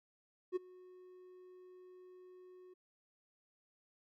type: tone with ADSR envelope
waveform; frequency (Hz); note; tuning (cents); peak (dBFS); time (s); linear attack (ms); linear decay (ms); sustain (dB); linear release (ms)
triangle; 366; F#4; -19; -29; 0.52-2.74; 41; 16; -24; 10
effects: Opus 48 kbps